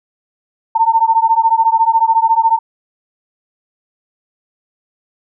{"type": "beating tone pair", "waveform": "sine", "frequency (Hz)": [897, 911], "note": ["A5", "A#5"], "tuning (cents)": [33, -40], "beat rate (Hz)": 14, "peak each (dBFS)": -12, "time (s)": [0.75, 2.59], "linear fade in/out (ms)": 10, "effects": []}